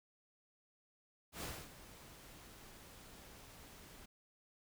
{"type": "noise with ADSR envelope", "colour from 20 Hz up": "pink", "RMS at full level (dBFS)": -43, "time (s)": [1.32, 4.06], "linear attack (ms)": 100, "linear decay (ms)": 260, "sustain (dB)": -14, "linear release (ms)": 11, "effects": []}